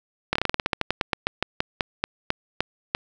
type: slowing click train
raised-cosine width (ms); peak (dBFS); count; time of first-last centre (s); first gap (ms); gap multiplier
0.3; -5; 22; 0.33-2.949; 25; 1.14
effects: none